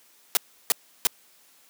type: noise bursts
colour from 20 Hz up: white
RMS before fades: -20 dBFS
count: 3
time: 0.35-1.07 s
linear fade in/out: 0 ms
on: 20 ms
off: 330 ms
effects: white hiss -58 dBFS RMS until 1.69 s + high-pass 200 Hz 12 dB/octave